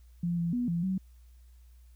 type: tone with pitch steps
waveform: sine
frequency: 172.3 / 169.6 / 244.3 / 170.2 / 188.5 Hz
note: F3 / E3 / B3 / F3 / F#3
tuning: -23 / +50 / -19 / -44 / +32 cents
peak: -27 dBFS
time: 0.23-0.98 s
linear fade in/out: 5 ms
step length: 150 ms
effects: added 60 Hz sine -52 dBFS peak until 1.95 s + white hiss -71 dBFS RMS until 1.95 s